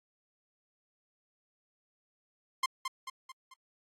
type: tone with echo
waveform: sawtooth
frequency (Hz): 1052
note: C6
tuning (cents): +9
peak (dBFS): -23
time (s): 2.63-2.66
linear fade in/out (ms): 5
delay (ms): 220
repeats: 4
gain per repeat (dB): -6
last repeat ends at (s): 3.54
effects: low-pass 10000 Hz 12 dB/octave + AAC 64 kbps